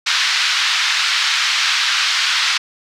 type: band-pass noise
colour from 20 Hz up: white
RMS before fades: -17 dBFS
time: 0.06-2.58 s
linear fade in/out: 10 ms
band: 1200 to 4800 Hz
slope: 24 dB/octave
effects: none